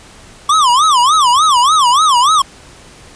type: tone with vibrato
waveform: square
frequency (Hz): 1108.7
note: C#6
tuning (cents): 0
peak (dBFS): -8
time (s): 0.49-2.42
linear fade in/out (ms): 5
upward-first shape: sine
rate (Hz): 3.4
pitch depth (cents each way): 260
effects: pink hiss -39 dBFS RMS until 3.15 s + resampled to 22050 Hz